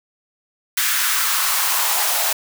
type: noise with high-pass filter sweep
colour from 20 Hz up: white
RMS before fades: -19 dBFS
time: 0.77-2.33 s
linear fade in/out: 5 ms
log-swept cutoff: 1600 to 680 Hz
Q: 2.3
effects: none